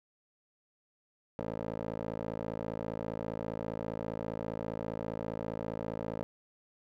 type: tone with band-pass filter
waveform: 15% pulse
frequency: 55 Hz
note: A1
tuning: in tune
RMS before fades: -38 dBFS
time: 1.39-6.23 s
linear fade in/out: 0 ms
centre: 480 Hz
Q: 1.4
effects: none